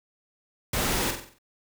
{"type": "noise with echo", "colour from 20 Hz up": "pink", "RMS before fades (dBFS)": -27, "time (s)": [0.73, 1.11], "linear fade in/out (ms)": 5, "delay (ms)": 46, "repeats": 6, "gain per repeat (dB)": -6, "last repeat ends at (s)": 1.386, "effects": []}